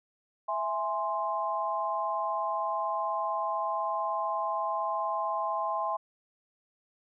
sine chord, E augmented, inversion none, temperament equal, 659.3 / 830.6 / 1046.5 Hz, E5 / G#5 / B#5, 0 / 0 / 0 cents, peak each -34 / -33 / -31 dBFS, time 0.48-5.97 s, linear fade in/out 10 ms, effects none

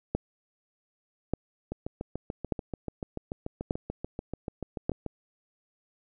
two click trains, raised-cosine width 2 ms, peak -20 / -13 dBFS, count 24 / 5, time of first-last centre 1.72-5.063 / 0.15-4.895 s, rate 6.88 / 0.843 Hz, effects none

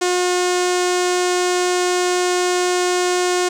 sawtooth tone with low-pass filter, 359.6 Hz, F#4, 49 cents flat, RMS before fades -18 dBFS, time 0.01-3.49 s, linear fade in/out 10 ms, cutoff 7500 Hz, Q 2.2, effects 8-bit

